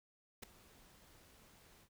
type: noise with ADSR envelope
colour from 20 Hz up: pink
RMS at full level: -44 dBFS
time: 0.42-1.89 s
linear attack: 14 ms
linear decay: 5 ms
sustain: -20 dB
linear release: 70 ms
effects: none